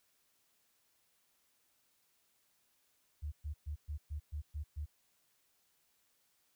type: tone bursts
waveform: sine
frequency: 74.6 Hz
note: D2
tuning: 28 cents sharp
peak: -37 dBFS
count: 8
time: 3.22-4.86 s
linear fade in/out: 20 ms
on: 100 ms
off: 120 ms
effects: white hiss -75 dBFS RMS until 6.55 s